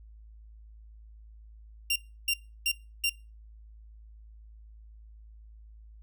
sawtooth tone bursts, 2777 Hz, F7, 10 cents flat, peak -21 dBFS, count 4, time 1.9-3.096 s, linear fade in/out 5 ms, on 59 ms, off 320 ms, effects noise-tail reverb RT60 0.3 s tail -23 dB re dry + added 54 Hz sine -48 dBFS peak until 6.02 s

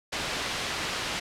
white low-pass noise, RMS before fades -32 dBFS, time 0.12-1.2 s, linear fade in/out 10 ms, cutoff 3900 Hz, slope 12 dB/octave, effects low-pass 12000 Hz 12 dB/octave

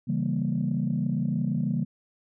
sine chord, C# diminished seventh, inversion none, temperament equal, 138.59 / 164.81 / 196 / 233.1 Hz, C#3 / E3 / G3 / Bb3, 0 / 0 / 0 / 0 cents, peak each -29 dBFS, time 0.07-1.85 s, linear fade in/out 20 ms, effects tanh soft clip ceiling -16 dBFS

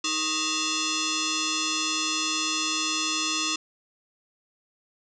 sine tone with frequency modulation, 1244.5 Hz, D#6, in tune, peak -24 dBFS, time 0.04-3.56 s, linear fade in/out 5 ms, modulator 779 Hz, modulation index 7.2, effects none

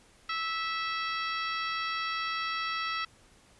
harmonic tone with a mistuned harmonic, 655 Hz, E5, 11 cents flat, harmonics 2 / 3 / 4 / 5 / 6 / 7 / 8, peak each -33 / -37 / -39 / -41 / -43 / -44 / -45 dBFS, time 0.29-3.05 s, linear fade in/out 5 ms, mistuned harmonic 8, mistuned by +77 cents, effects pink hiss -60 dBFS RMS until 3.59 s + resampled to 24000 Hz

